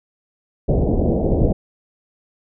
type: low-pass noise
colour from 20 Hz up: pink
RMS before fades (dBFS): -17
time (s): 0.68-1.53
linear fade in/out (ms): 10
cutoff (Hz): 670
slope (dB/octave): 48
effects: none